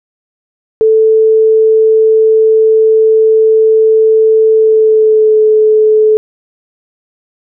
sine tone with pitch glide, 440 to 431.9 Hz, A4 to A4, 0 to -32 cents, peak -4 dBFS, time 0.81-6.17 s, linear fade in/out 0 ms, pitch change -32 cents, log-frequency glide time 4.53-5.4 s, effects none

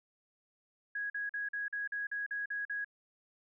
sine tone bursts, 1658 Hz, G#6, 3 cents flat, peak -34 dBFS, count 10, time 0.95-2.846 s, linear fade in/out 5 ms, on 150 ms, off 44 ms, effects none

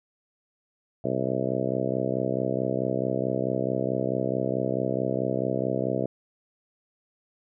harmonic tone, 64.6 Hz, C2, 21 cents flat, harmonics 2 / 3 / 4 / 5 / 6 / 7 / 8 / 9 / 10, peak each -33 / -33 / -33 / -33 / -33 / -33 / -33 / -33 / -33 dBFS, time 1.04-6.06 s, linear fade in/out 5 ms, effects none

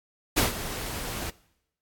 pink noise with ADSR envelope, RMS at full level -20 dBFS, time 0.36-1.3 s, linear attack 19 ms, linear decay 140 ms, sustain -14 dB, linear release 4 ms, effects noise-tail reverb RT60 0.8 s tail -21 dB re dry + AAC 64 kbps

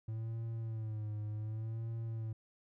triangle tone with vibrato, 110 Hz, A2, in tune, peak -35 dBFS, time 0.08-2.33 s, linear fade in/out 5 ms, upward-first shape sine, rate 0.67 Hz, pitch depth 66 cents each way, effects none

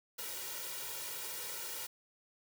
white noise with comb filter, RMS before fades -42 dBFS, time 0.18-1.87 s, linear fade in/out 10 ms, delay 2.1 ms, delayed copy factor +0.95, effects high-pass 150 Hz 12 dB/octave

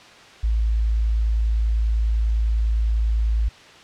sine tone, 55 Hz, A1, in tune, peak -17 dBFS, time 0.43-3.49 s, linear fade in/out 10 ms, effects white hiss -45 dBFS RMS until 3.83 s + low-pass 4000 Hz 12 dB/octave

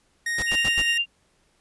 45% pulse tone, 1864.7 Hz, A#6, in tune, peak -24 dBFS, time 0.26-0.98 s, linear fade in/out 5 ms
pink noise bursts, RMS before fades -31 dBFS, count 4, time 0.38-0.819 s, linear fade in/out 5 ms, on 46 ms, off 85 ms
sine tone with tremolo, 2791 Hz, F7, 2 cents flat, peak -19 dBFS, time 0.46-1.06 s, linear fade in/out 50 ms, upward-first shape triangle, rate 9.7 Hz, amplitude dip 55%
effects pink hiss -65 dBFS RMS until 1.6 s + resampled to 24000 Hz

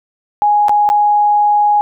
sine tone with dropouts, 830.6 Hz, G#5, in tune, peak -8 dBFS, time 0.42-1.81 s, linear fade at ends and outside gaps 0 ms, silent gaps 0.684-0.694 / 0.89-0.9 s, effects none

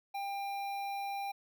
square tone with notch filter, 796 Hz, G5, 26 cents sharp, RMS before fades -38 dBFS, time 0.14-1.32 s, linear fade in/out 10 ms, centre 7600 Hz, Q 0.72, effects none

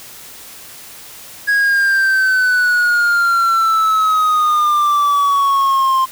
triangle exponential sweep, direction down, 1661.2 to 1046.5 Hz, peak -9 dBFS, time 1.47-6.06 s, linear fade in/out 20 ms, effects white hiss -36 dBFS RMS until 6.11 s

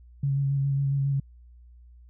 sine tone with vibrato, 138.59 Hz, C#3, in tune, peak -22 dBFS, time 0.23-1.2 s, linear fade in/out 5 ms, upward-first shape square, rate 7.3 Hz, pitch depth 16 cents each way, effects added 60 Hz sine -48 dBFS peak until 2.09 s

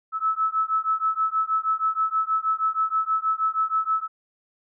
sine beating tone pair, 1300 / 1306.3 Hz, E6 / E6, -24 / -16 cents, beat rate 6.3 Hz, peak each -24 dBFS, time 0.12-4.08 s, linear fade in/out 50 ms, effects none

